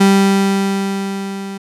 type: tone with level ramp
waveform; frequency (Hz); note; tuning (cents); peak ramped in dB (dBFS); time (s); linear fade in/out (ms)
35% pulse; 196; G3; 0; -5 to -23; 0-1.58; 10
effects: low-pass 11000 Hz 12 dB/octave